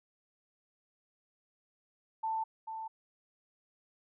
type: tone with echo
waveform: sine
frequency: 887 Hz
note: A5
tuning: 14 cents sharp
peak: -31 dBFS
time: 2.23-2.44 s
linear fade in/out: 10 ms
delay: 440 ms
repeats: 1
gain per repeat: -7 dB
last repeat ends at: 2.88 s
effects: none